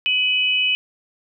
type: tone pair together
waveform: sine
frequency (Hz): 2536 / 2972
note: D#7 / F#7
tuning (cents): +32 / +7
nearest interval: minor third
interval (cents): 275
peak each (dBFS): -19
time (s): 0.06-0.75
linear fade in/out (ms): 0
effects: none